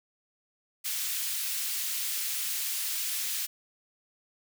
white high-pass noise, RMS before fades -32 dBFS, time 0.84-3.47 s, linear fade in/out 20 ms, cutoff 2200 Hz, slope 12 dB/octave, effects none

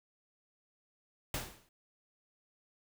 pink noise with exponential decay, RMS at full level -34 dBFS, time 1.34-1.69 s, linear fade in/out 2 ms, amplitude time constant 76 ms, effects none

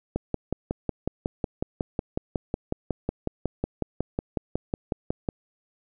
click train, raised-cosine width 2 ms, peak -12 dBFS, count 29, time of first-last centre 0.16-5.288 s, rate 5.46 Hz, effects none

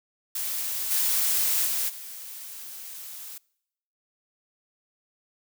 blue noise with level steps, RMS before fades -30 / -24 / -27 / -40 dBFS, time 0.35-3.38 s, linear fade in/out 5 ms, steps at 0.9 / 1.65 / 1.88 s, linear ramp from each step 20 ms, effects noise-tail reverb RT60 0.8 s tail -25 dB re dry

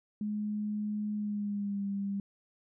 sine tone with pitch glide, 210 to 198.9 Hz, G#3 to G3, +19 to +25 cents, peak -31 dBFS, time 0.21-2.2 s, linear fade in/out 2 ms, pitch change -94 cents, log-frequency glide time 1.15-1.86 s, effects none

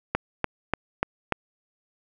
click train, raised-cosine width 0.5 ms, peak -7 dBFS, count 5, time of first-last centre 0.15-1.323 s, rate 3.41 Hz, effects none

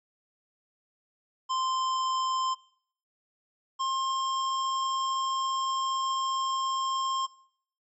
square tone pair in turn, 1043 / 1062.5 Hz, C6 / C6, -6 / +26 cents, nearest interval unison, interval 32 cents, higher second, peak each -27 dBFS, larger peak neither, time 1.49-2.55 / 3.79-7.27 s, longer second, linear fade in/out 20 ms, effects noise-tail reverb RT60 0.6 s tail -21 dB re dry + MP3 32 kbps

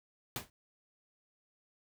pink noise with exponential decay, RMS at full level -33 dBFS, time 0.36-0.5 s, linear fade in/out 1 ms, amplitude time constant 29 ms, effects none

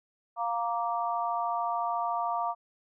harmonic tone, 233.6 Hz, A#3, 4 cents sharp, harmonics 3 / 4 / 5, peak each -31 / -32 / -33 dBFS, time 0.36-2.55 s, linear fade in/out 50 ms, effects none

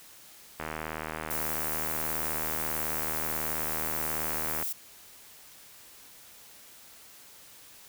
click train, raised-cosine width 0.5 ms, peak -19 dBFS, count 317, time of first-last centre 0.6-4.625 s, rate 78.5 Hz
violet noise, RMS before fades -33 dBFS, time 1.3-4.73 s, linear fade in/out 10 ms
effects white hiss -52 dBFS RMS until 7.88 s

